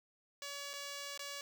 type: tone with dropouts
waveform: 5% pulse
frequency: 567 Hz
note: C#5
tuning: 39 cents sharp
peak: -31 dBFS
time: 0.42-1.41 s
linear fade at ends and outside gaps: 1 ms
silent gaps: 0.733-0.737 / 1.176-1.193 s
effects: none